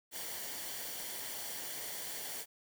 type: noise with comb filter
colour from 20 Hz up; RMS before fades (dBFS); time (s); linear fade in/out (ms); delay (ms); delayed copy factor
white; -42; 0.11-2.46; 50; 0.78; -0.5
effects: none